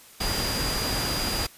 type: tone in noise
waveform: sine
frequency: 4835 Hz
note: D8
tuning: 50 cents sharp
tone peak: -30 dBFS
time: 0.2-1.47 s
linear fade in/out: 10 ms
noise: pink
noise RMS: -28 dBFS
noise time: 0.2-1.47 s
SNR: -5 dB
effects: white hiss -50 dBFS RMS until 1.57 s + resampled to 32000 Hz